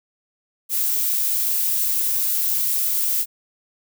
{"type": "noise", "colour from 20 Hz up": "violet", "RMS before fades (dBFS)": -21, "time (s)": [0.69, 3.26], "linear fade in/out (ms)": 50, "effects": []}